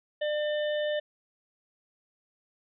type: harmonic tone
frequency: 599 Hz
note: D5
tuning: 34 cents sharp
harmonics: 1 / 3 / 5 / 6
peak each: -27 / -37 / -41 / -43 dBFS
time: 0.21-1 s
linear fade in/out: 10 ms
effects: none